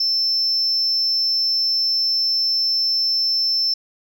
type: tone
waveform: sine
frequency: 5320 Hz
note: E8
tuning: 15 cents sharp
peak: -15 dBFS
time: 0-3.74 s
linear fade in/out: 5 ms
effects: tanh soft clip ceiling -14 dBFS